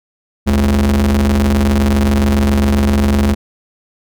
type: ring-modulated tone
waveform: 45% pulse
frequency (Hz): 67.1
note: C2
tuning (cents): +44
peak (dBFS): -7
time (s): 0.46-3.35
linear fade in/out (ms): 20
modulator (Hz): 144
effects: none